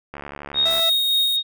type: click train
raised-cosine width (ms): 0.5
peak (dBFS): -18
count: 48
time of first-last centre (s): 0.14-0.796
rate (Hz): 71.7
type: tone with tremolo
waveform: sine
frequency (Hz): 3729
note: A#7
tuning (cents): 0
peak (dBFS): -15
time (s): 0.54-1.43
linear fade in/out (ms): 50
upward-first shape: sine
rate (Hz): 3.5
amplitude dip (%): 30
type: tone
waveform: sawtooth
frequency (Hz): 661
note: E5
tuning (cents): +5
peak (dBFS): -21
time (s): 0.65-0.9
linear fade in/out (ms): 10
type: high-pass noise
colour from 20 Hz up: white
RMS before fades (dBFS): -33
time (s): 0.7-1.37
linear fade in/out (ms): 10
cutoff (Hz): 8200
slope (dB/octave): 48
effects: none